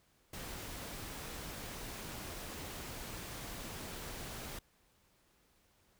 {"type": "noise", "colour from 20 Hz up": "pink", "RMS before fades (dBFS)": -45, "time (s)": [0.33, 4.59], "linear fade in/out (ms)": 5, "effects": ["pink hiss -71 dBFS RMS until 5.99 s"]}